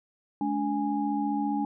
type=tone cluster; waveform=sine; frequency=212.7 / 287.5 / 827 Hz; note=G#3 / D4 / G#5; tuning=+42 / -37 / -8 cents; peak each=-31 / -28 / -31 dBFS; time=0.41-1.65 s; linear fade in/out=2 ms; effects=none